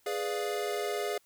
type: chord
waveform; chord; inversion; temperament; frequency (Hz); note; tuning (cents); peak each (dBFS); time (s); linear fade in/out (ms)
square; G# diminished seventh; none; equal; 415.3 / 493.9 / 587.3 / 698.5; G#4 / B4 / D5 / F5; 0 / 0 / 0 / 0; -34 / -40 / -39 / -38; 0.06-1.18; 5
effects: white hiss -67 dBFS RMS until 1.25 s